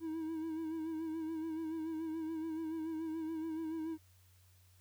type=tone with vibrato; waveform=triangle; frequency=320.7 Hz; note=E4; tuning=48 cents flat; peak=-35 dBFS; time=0-3.98 s; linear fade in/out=50 ms; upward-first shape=sine; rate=7 Hz; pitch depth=46 cents each way; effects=added 91 Hz sine -63 dBFS peak until 4.8 s + white hiss -70 dBFS RMS until 4.8 s